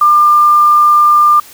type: tone with quantisation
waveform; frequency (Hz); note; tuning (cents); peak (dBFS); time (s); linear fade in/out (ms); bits
sine; 1197; D6; +33; -4; 0.01-1.4; 5; 5
effects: white hiss -37 dBFS RMS until 1.53 s